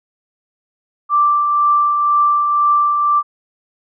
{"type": "tone with tremolo", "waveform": "sine", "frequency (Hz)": 1174.7, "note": "D6", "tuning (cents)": 0, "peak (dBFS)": -9, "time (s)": [1.09, 3.23], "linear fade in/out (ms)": 50, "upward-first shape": "triangle", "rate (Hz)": 2, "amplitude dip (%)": 40, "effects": []}